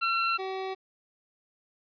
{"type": "tone pair in turn", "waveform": "25% pulse", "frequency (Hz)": [1356, 380.5], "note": ["E6", "F#4"], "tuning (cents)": [49, 48], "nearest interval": "octave + minor seventh", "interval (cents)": 2201, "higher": "first", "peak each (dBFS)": [-21, -28], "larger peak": "first", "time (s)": [[0.01, 0.38], [0.38, 0.75]], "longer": "neither", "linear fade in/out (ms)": 20, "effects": ["resampled to 11025 Hz", "10-bit"]}